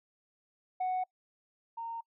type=tone pair in turn; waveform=sine; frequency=740 / 920.3 Hz; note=F#5 / A#5; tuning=0 / -22 cents; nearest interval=major third; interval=378 cents; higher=second; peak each=-27 / -36 dBFS; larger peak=first; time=0.8-1.04 / 1.77-2.01 s; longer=neither; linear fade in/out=10 ms; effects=noise-tail reverb RT60 0.1 s tail -26 dB re dry + tanh soft clip ceiling -28 dBFS